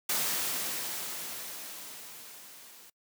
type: noise with level ramp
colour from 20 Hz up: white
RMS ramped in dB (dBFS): -29 to -53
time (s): 0.09-2.9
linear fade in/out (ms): 5
effects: noise-tail reverb RT60 0.1 s tail -24 dB re dry + high-pass 150 Hz 12 dB/octave